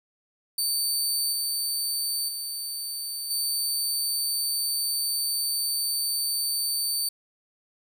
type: tone with level steps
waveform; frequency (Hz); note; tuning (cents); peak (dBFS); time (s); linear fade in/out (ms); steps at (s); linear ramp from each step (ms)
20% pulse; 4572; D8; -47; -18 / -20 / -25 / -19; 0.58-7.09; 5; 1.32 / 2.28 / 3.3; 10
effects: 9-bit